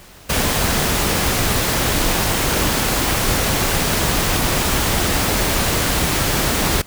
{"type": "noise", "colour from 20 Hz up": "pink", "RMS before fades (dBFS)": -18, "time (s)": [0.29, 6.82], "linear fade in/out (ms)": 10, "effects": ["pink hiss -43 dBFS RMS until 6.86 s"]}